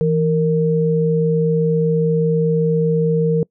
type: tone pair together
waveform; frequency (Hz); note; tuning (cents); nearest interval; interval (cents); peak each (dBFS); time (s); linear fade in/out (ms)
sine; 163.52 / 462.5; E3 / A#4; -14 / -14; octave + tritone; 1800; -16; 0.01-3.43; 0
effects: noise-tail reverb RT60 0.1 s tail -25 dB re dry